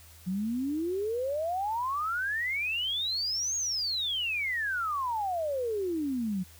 sine exponential two-way sweep, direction up then down, 177.3 to 6670 to 177.3 Hz, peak -28 dBFS, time 0.26-6.44 s, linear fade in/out 20 ms, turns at 3.56 s, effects added 81 Hz sine -53 dBFS peak until 6.59 s + white hiss -55 dBFS RMS until 6.59 s

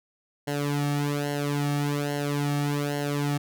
sawtooth tone with flanger, 144.5 Hz, D3, 28 cents flat, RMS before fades -27 dBFS, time 0.47-3.38 s, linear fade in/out 10 ms, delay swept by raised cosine 0.82 to 2.02 ms, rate 1.2 Hz, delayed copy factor -0.85, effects none

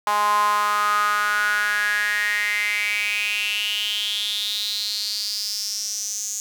sawtooth tone with high-pass filter sweep, 207.7 Hz, G#3, in tune, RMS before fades -23 dBFS, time 0.07-6.4 s, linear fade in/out 0 ms, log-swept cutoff 940 to 6700 Hz, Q 7.7, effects none

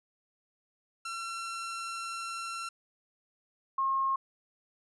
sawtooth / sine tone pair in turn, 1356 / 1076.3 Hz, E6 / C6, +49 / +49 cents, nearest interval major third, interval 400 cents, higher first, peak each -32 / -26 dBFS, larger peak second, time 1.05-2.69 / 3.78-4.16 s, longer first, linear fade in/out 5 ms, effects resampled to 24000 Hz

